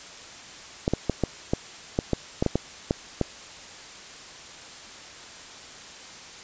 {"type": "clicks", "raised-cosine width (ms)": 2, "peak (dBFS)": -8, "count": 12, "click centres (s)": [0.879, 0.936, 1.097, 1.237, 1.535, 1.989, 2.133, 2.425, 2.463, 2.556, 2.909, 3.213], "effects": ["white hiss -43 dBFS RMS until 6.43 s", "resampled to 16000 Hz"]}